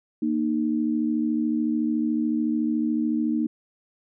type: tone pair together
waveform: sine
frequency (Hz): 233.1 / 306.9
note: A#3 / D#4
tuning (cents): 0 / -24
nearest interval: perfect fourth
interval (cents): 476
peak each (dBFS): -24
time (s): 0.22-3.47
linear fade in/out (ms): 5
effects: none